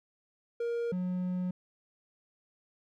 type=tone pair in turn; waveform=triangle; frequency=470 / 181.52 Hz; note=A#4 / F#3; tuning=+14 / -33 cents; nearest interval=octave + major third; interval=1647 cents; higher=first; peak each=-28 dBFS; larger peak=neither; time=0.6-0.92 / 0.92-1.51 s; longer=second; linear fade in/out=5 ms; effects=none